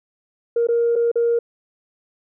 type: tone with dropouts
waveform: sine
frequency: 469 Hz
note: A#4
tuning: 11 cents sharp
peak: -14 dBFS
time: 0.56-1.39 s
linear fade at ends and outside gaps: 5 ms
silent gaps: 0.671-0.686 / 0.956-0.96 / 1.116-1.156 s
effects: tanh soft clip ceiling -11 dBFS